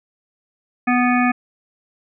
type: harmonic tone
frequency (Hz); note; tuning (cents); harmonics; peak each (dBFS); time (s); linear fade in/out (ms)
246.9; B3; 0; 1 / 3 / 5 / 7 / 9 / 10; -16 / -21 / -23 / -24 / -26 / -26; 0.87-1.32; 10
effects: none